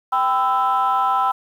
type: chord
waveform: sine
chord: E minor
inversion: first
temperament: equal with one note detuned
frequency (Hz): 784 / 1009.1 / 1318.5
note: G5 / B5 / E6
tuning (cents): 0 / +37 / 0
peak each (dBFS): -19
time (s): 0.12-1.32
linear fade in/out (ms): 10
effects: tanh soft clip ceiling -10 dBFS + 8-bit